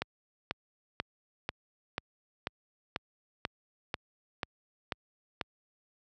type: click train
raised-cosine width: 0.3 ms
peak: -15 dBFS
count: 12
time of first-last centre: 0.02-5.412 s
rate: 2.04 Hz
effects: high-pass 60 Hz 12 dB/octave